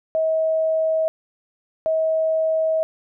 sine tone bursts at uneven times, 639 Hz, D#5, 46 cents sharp, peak -17 dBFS, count 2, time 0.15-1.08 / 1.86-2.83 s, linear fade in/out 0 ms, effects none

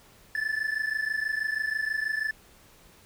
triangle tone pair together, 1733.8 / 1760 Hz, A6 / A6, -26 / 0 cents, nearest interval unison, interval 26 cents, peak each -28 dBFS, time 0.35-2.31 s, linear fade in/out 2 ms, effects pink hiss -56 dBFS RMS until 3.05 s

